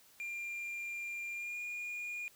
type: tone with pitch glide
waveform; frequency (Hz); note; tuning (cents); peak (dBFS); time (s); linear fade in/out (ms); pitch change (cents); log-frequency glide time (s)
triangle; 2391 to 2430; D7 to D#7; +30 to -42; -37; 0.2-2.28; 0; +28; 1.33-1.58
effects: white hiss -63 dBFS RMS until 2.35 s